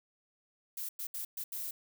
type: noise bursts at uneven times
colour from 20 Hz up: violet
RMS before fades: -39 dBFS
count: 5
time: 0.77-0.89 / 0.99-1.07 / 1.14-1.25 / 1.37-1.44 / 1.52-1.71 s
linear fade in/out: 5 ms
effects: none